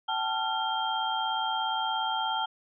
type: tone cluster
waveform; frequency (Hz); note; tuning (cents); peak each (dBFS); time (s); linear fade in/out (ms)
sine; 761 / 878 / 1379 / 3191; F#5 / A5 / F6 / G7; +48 / -4 / -22 / +30; -34 / -30 / -34 / -33; 0.08-2.46; 10
effects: none